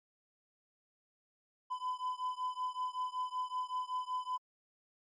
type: beating tone pair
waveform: triangle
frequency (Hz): 1006 / 1011.3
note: B5 / B5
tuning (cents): +32 / +41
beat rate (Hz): 5.3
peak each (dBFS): -36 / -37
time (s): 1.7-4.38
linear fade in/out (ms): 20
effects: MP3 48 kbps